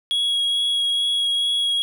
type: tone with vibrato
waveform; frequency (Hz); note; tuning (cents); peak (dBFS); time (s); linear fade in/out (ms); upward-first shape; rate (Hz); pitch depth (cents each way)
triangle; 3322; G#7; 0; -17; 0.11-1.82; 0; sine; 2.3; 10
effects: none